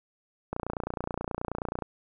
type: click train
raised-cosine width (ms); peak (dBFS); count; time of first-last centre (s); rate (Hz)
1; -17; 39; 0.53-1.823; 29.4
effects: none